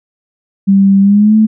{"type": "tone with pitch glide", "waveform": "sine", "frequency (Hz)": [196, 217.5], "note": ["G3", "A3"], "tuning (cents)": [0, -20], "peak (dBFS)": -4, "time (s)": [0.67, 1.47], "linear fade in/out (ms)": 20, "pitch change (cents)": 180, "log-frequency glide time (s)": [1.01, 1.36], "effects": []}